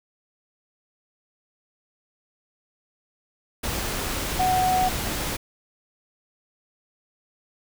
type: tone in noise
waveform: sine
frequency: 741 Hz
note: F#5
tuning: 2 cents sharp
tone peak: -19 dBFS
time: 4.39-4.89 s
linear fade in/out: 10 ms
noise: pink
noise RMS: -28 dBFS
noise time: 3.63-5.37 s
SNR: +6 dB
effects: none